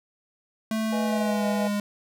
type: tone with pitch glide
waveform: square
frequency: 220 to 205.3 Hz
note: A3 to G#3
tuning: 0 to -20 cents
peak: -25 dBFS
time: 0.71-1.8 s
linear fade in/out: 2 ms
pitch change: -120 cents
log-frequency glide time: 1.03-1.45 s
type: chord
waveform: triangle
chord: E major seventh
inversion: second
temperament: equal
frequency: 493.9 / 622.3 / 659.3 / 830.6 Hz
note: B4 / D#5 / E5 / G#5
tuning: 0 / 0 / 0 / 0 cents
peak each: -31 dBFS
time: 0.92-1.68 s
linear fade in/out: 10 ms
effects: none